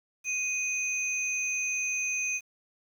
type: tone pair together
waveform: sine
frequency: 2491 / 6255 Hz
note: D#7 / G8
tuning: +1 / -5 cents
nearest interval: octave + major third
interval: 1594 cents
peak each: -29 / -33 dBFS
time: 0.24-2.41 s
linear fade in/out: 50 ms
effects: 9-bit